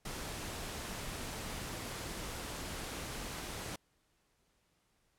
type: noise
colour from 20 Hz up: pink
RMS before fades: -42 dBFS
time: 0.05-3.76 s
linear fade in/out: 5 ms
effects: pink hiss -75 dBFS RMS until 5.18 s + low-pass 12000 Hz 12 dB/octave